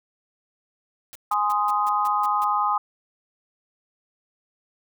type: noise bursts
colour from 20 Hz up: white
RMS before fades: -41 dBFS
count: 8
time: 1.13-2.442 s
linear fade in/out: 0 ms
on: 24 ms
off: 160 ms
type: chord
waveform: sine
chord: Ab major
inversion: none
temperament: just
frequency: 830.6 / 1038.3 / 1245.9 Hz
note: Ab5 / C6 / Eb6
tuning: 0 / -14 / +2 cents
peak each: -24 / -25 / -23 dBFS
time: 1.31-2.78 s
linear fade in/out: 5 ms
effects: none